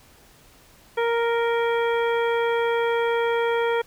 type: harmonic tone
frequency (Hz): 466.2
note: A#4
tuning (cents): 0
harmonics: 1 / 2 / 3 / 4 / 5 / 7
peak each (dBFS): -21 / -27 / -31 / -33 / -35 / -38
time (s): 0.97-3.82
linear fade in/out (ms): 10
effects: pink hiss -53 dBFS RMS until 3.86 s